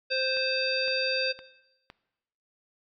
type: harmonic tone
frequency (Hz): 523.3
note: C5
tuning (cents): 0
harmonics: 1 / 3 / 5 / 7 / 9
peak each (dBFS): -30 / -33 / -31 / -36 / -31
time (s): 0.1-1.33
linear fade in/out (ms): 20
type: click train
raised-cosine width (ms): 0.3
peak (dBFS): -28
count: 4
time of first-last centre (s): 0.37-1.901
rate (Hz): 1.96
effects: noise-tail reverb RT60 1.0 s tail -19 dB re dry